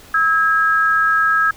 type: tone pair together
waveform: sine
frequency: 1298 / 1635.4 Hz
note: E6 / G#6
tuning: -27 / -27 cents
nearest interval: major third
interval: 400 cents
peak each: -15 dBFS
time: 0.14-1.51 s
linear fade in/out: 5 ms
effects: pink hiss -43 dBFS RMS until 1.56 s